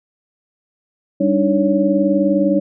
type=tone cluster; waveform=sine; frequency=196.4 / 289.5 / 309.2 / 559 Hz; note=G3 / D4 / D#4 / C#5; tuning=+4 / -25 / -11 / +14 cents; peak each=-18 dBFS; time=1.2-2.6 s; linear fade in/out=10 ms; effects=none

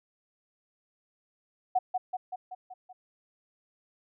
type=tone with echo; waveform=sine; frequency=740 Hz; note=F#5; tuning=in tune; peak=-21 dBFS; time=1.75-1.79 s; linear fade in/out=10 ms; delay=190 ms; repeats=6; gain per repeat=-4 dB; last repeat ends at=2.93 s; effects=none

